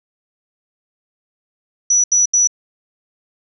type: tone bursts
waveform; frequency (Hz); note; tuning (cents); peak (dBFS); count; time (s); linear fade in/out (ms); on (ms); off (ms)
sine; 5900; F#8; -6; -10; 3; 1.9-2.474; 5; 140; 77
effects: none